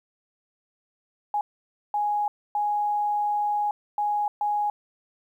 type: tone bursts at uneven times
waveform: sine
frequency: 830.6 Hz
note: G#5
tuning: in tune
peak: -22 dBFS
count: 5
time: 1.34-1.41 / 1.94-2.28 / 2.55-3.71 / 3.98-4.28 / 4.41-4.7 s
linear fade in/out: 2 ms
effects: 10-bit